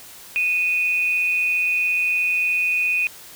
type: tone pair together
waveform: sine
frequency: 2484 / 2661 Hz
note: D#7 / E7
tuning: -3 / +16 cents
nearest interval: minor second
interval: 119 cents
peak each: -18 / -27 dBFS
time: 0.36-3.07 s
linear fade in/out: 0 ms
effects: white hiss -42 dBFS RMS until 3.35 s